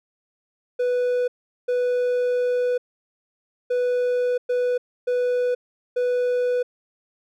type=tone bursts at uneven times; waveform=triangle; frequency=493.9 Hz; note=B4; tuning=in tune; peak=-17 dBFS; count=6; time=0.79-1.28 / 1.68-2.78 / 3.7-4.38 / 4.49-4.78 / 5.07-5.55 / 5.96-6.63 s; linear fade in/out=10 ms; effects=none